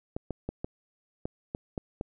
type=clicks; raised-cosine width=2 ms; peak=-19 dBFS; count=8; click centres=0.165 / 0.307 / 0.49 / 0.645 / 1.255 / 1.549 / 1.778 / 2.011 s; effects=none